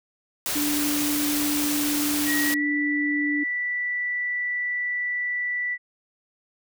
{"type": "noise", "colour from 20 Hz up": "white", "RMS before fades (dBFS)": -27, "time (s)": [0.46, 2.54], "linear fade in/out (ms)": 0}
{"type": "tone", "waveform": "sine", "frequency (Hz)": 293.7, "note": "D4", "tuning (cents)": 0, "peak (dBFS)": -24, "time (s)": [0.55, 3.44], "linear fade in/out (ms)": 10}
{"type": "tone with pitch glide", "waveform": "sine", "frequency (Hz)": [1900, 1967], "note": ["A#6", "B6"], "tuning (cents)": [33, -7], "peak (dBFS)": -24, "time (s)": [2.25, 5.78], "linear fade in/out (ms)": 50, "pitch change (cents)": 60, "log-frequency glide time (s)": [2.45, 2.64]}
{"effects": []}